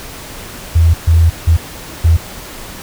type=tone bursts at uneven times; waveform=sine; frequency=82.41 Hz; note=E2; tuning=in tune; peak=-5 dBFS; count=4; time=0.75-0.94 / 1.07-1.3 / 1.47-1.57 / 2.04-2.17 s; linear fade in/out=10 ms; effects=pink hiss -30 dBFS RMS until 2.82 s